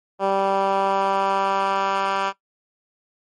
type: tone with band-pass filter sweep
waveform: 10% pulse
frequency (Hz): 195.1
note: G3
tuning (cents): -8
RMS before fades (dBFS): -21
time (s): 0.19-2.33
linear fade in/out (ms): 50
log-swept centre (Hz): 640 to 1500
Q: 1.2
effects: noise-tail reverb RT60 0.1 s tail -17 dB re dry + MP3 48 kbps